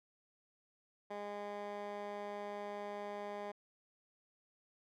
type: tone with band-pass filter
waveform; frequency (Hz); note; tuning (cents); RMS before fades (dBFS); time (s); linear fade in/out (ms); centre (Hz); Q
15% pulse; 204.9; G#3; -23; -44; 1.1-3.52; 10; 830; 0.85
effects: none